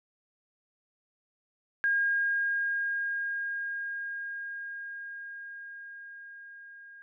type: tone with level ramp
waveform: sine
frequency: 1622 Hz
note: G#6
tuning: 41 cents flat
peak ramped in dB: -23 to -47 dBFS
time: 1.84-7.02 s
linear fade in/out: 0 ms
effects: none